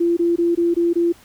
sine tone bursts, 341.9 Hz, F4, 37 cents flat, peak -14 dBFS, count 6, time 0-1.125 s, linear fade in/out 10 ms, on 170 ms, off 21 ms, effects pink hiss -49 dBFS RMS until 1.24 s

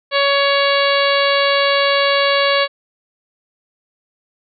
harmonic tone, 560 Hz, C#5, 18 cents sharp, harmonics 1 / 2 / 3 / 4 / 5 / 6 / 7 / 8, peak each -16 / -19 / -21 / -22 / -23 / -24 / -24 / -25 dBFS, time 0.11-2.68 s, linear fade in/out 50 ms, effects none

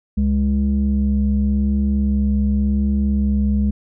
sine tone pair together, 69.1 / 206.4 Hz, C#2 / G#3, -5 / -10 cents, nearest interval octave + perfect fifth, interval 1895 cents, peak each -16 dBFS, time 0.17-3.71 s, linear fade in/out 10 ms, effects tanh soft clip ceiling -10 dBFS

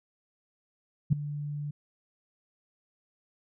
sine tone with ADSR envelope, 146.6 Hz, D3, 3 cents flat, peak -16 dBFS, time 1.1-1.71 s, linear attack 26 ms, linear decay 6 ms, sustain -16 dB, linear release 7 ms, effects none

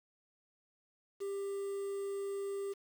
triangle tone with quantisation, 396.5 Hz, G4, 20 cents sharp, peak -34 dBFS, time 1.2-2.74 s, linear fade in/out 20 ms, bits 9, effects none

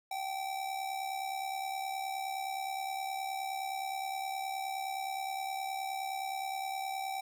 square tone with amplitude modulation, 772 Hz, G5, 27 cents flat, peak -33 dBFS, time 0.11-7.21 s, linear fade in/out 5 ms, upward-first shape sine, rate 69.6 Hz, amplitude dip 60%, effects none

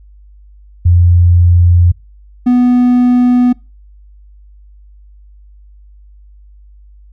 sine / triangle tone pair in turn, 87.31 / 246.9 Hz, F2 / B3, 0 / 0 cents, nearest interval octave + tritone, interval 1800 cents, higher second, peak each -4 dBFS, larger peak neither, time 0.85-1.92 / 2.46-3.53 s, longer neither, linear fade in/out 10 ms, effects noise-tail reverb RT60 0.3 s tail -26 dB re dry + added 50 Hz sine -37 dBFS peak until 7.12 s

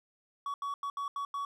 triangle tone bursts at uneven times, 1126 Hz, C#6, 27 cents sharp, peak -31 dBFS, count 6, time 0.46-0.54 / 0.62-0.74 / 0.83-0.9 / 0.97-1.08 / 1.16-1.25 / 1.34-1.45 s, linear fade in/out 2 ms, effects none

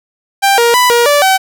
sawtooth tone with pitch steps, 789 / 471 / 993 / 474.8 / 581 / 764 Hz, G5 / A#4 / B5 / A#4 / D5 / G5, +11 / +18 / +9 / +32 / -19 / -45 cents, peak -3 dBFS, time 0.42-1.38 s, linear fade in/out 20 ms, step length 160 ms, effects none

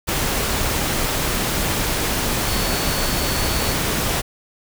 sine tone in noise, 4435 Hz, C#8, in tune, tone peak -30 dBFS, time 2.46-3.75 s, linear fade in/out 20 ms, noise pink, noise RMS -21 dBFS, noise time 0.07-4.22 s, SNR -12 dB, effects none

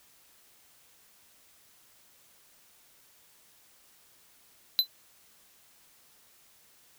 square tone with exponential decay, 4027 Hz, B7, 33 cents sharp, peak -16 dBFS, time 4.79-4.87 s, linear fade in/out 0 ms, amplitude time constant 17 ms, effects white hiss -61 dBFS RMS until 6.98 s

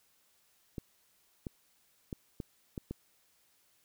clicks, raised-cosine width 3 ms, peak -25 dBFS, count 6, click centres 0.782 / 1.468 / 2.128 / 2.402 / 2.778 / 2.91 s, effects white hiss -70 dBFS RMS until 3.84 s

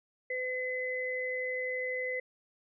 sine tone pair together, 507 / 2028 Hz, B4 / B6, +45 / +45 cents, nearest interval 2 octaves, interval 2400 cents, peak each -35 / -34 dBFS, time 0.3-2.2 s, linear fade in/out 5 ms, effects none

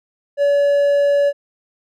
triangle tone, 570 Hz, C#5, 48 cents sharp, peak -10 dBFS, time 0.37-1.33 s, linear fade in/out 50 ms, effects none

